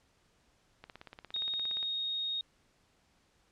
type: click train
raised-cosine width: 0.3 ms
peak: -31 dBFS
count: 18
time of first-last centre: 0.84-1.828 s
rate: 17.2 Hz
type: tone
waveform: sine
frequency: 3729 Hz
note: A#7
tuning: in tune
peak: -32 dBFS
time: 1.34-2.41 s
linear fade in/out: 2 ms
effects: pink hiss -70 dBFS RMS until 3.51 s + low-pass 8000 Hz 12 dB/octave